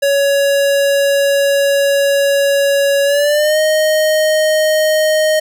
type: tone with pitch glide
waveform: square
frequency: 560 to 621.4 Hz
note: C#5 to D#5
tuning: +18 to -2 cents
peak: -11 dBFS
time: 0.02-5.4 s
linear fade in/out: 10 ms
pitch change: +180 cents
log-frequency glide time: 3.04-3.59 s
effects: none